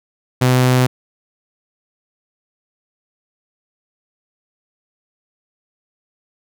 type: tone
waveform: sawtooth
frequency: 127 Hz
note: B2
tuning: 49 cents sharp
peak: -7 dBFS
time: 0.41-0.87 s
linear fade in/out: 10 ms
effects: none